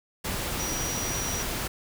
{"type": "tone in noise", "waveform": "sine", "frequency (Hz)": 5800, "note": "F#8", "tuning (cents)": -35, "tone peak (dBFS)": -32, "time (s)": [0.59, 1.43], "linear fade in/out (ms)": 10, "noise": "pink", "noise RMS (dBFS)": -31, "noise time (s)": [0.24, 1.68], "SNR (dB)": -4, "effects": []}